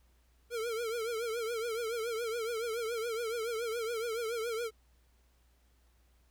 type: tone with vibrato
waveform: square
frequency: 458.8 Hz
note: A#4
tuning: 28 cents flat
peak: -34 dBFS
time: 0.5-4.71 s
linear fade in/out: 50 ms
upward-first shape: triangle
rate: 7.1 Hz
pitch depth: 110 cents each way
effects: added 60 Hz sine -65 dBFS peak until 6.3 s + pink hiss -73 dBFS RMS until 6.3 s